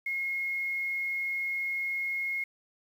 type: tone with quantisation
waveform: sine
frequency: 2157 Hz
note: C#7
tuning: 48 cents flat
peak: -29 dBFS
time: 0.06-2.44 s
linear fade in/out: 5 ms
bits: 9
effects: none

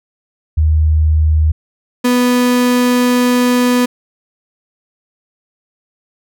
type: tone pair in turn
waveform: sine / 35% pulse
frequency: 77.78 / 246.9 Hz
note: D#2 / B3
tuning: 0 / 0 cents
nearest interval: octave + minor sixth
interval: 2000 cents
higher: second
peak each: -8 dBFS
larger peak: neither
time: 0.57-1.52 / 2.04-3.86 s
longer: second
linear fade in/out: 10 ms
effects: none

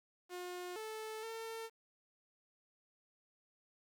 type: tone with pitch steps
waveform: sawtooth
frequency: 358.5 / 437 / 451.2 Hz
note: F4 / A4 / A4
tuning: +45 / -12 / +44 cents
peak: -39 dBFS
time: 0.29-1.7 s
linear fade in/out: 50 ms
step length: 470 ms
effects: 11-bit

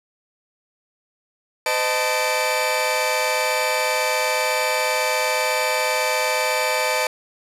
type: tone cluster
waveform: sawtooth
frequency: 510 / 618 / 883 / 2322 Hz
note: C5 / D#5 / A5 / D7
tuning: -44 / -12 / +6 / -20 cents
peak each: -21 dBFS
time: 1.66-7.07 s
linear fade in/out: 2 ms
effects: low-pass 12000 Hz 12 dB/octave + 8-bit

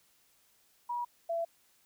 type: tone pair in turn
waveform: sine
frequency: 963 / 671.1 Hz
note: B5 / E5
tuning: -44 / +31 cents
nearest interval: tritone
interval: 625 cents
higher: first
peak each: -32 / -30 dBFS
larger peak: second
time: 0.89-1.05 / 1.29-1.45 s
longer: neither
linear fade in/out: 10 ms
effects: white hiss -68 dBFS RMS until 1.85 s

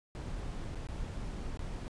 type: noise with dropouts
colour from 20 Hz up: brown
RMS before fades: -39 dBFS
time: 0.15-1.88 s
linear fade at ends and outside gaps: 0 ms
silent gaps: 0.749-0.756 / 0.87-0.888 / 1.573-1.593 s
effects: resampled to 22050 Hz

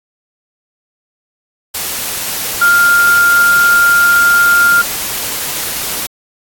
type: tone in noise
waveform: sine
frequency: 1400 Hz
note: F6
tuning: 4 cents sharp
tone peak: -6 dBFS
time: 2.61-4.82 s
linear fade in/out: 10 ms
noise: white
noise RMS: -19 dBFS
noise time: 1.74-6.07 s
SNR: +10 dB
effects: AAC 64 kbps

